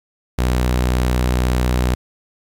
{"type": "tone with vibrato", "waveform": "sawtooth", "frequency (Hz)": 62, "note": "B1", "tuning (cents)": 7, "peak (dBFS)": -11, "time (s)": [0.38, 1.95], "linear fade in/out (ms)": 10, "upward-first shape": "sine", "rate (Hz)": 15, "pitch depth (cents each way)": 8, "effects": ["8-bit"]}